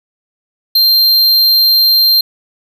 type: tone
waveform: square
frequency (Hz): 4170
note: C8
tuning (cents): -7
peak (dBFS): -7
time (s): 0.75-2.21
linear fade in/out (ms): 5
effects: none